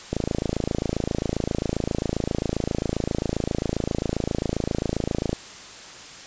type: click train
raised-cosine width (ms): 2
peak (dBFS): -10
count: 144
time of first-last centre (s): 0.13-5.33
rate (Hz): 27.5
effects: white hiss -41 dBFS RMS until 6.26 s + resampled to 16000 Hz